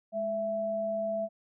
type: tone pair together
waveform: sine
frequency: 208.8 / 663 Hz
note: G#3 / E5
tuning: +10 / +10 cents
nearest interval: octave + minor sixth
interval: 2000 cents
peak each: -39 / -29 dBFS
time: 0.12-1.29 s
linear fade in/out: 50 ms
effects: none